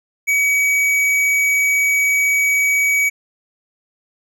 sine tone with tanh clipping, 2269 Hz, C#7, 40 cents sharp, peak -15 dBFS, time 0.27-3.1 s, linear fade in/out 20 ms, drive 13 dB, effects none

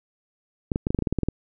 clicks, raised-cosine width 3 ms, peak -10 dBFS, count 12, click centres 0.718 / 0.759 / 0.869 / 0.905 / 0.947 / 0.989 / 1.023 / 1.072 / 1.126 / 1.187 / 1.233 / 1.286 s, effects none

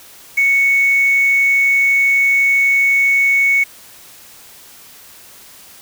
sine tone with quantisation, 2217 Hz, C#7, in tune, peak -10 dBFS, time 0.37-3.64 s, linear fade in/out 10 ms, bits 5, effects white hiss -41 dBFS RMS until 5.81 s

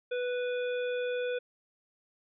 harmonic tone, 493.9 Hz, B4, in tune, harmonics 1 / 3 / 5 / 7, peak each -30 / -40 / -44 / -47 dBFS, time 0.11-1.39 s, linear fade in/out 10 ms, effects none

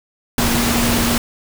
sine tone in noise, 236.4 Hz, A#3, 24 cents sharp, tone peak -19 dBFS, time 0.38-1.18 s, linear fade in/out 2 ms, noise pink, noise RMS -18 dBFS, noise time 0.38-1.18 s, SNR -4 dB, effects none

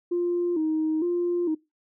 sine tone with vibrato, 331.3 Hz, E4, 9 cents sharp, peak -21 dBFS, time 0.11-1.55 s, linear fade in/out 10 ms, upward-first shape square, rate 1.1 Hz, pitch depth 94 cents each way, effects noise-tail reverb RT60 0.2 s tail -20 dB re dry + tanh soft clip ceiling -18 dBFS

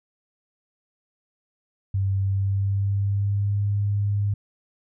sine tone with pitch glide, 97.3 to 101.78 Hz, G2 to G#2, -12 to -34 cents, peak -20 dBFS, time 1.94-4.34 s, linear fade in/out 5 ms, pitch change +78 cents, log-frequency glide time 2.22-3.64 s, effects none

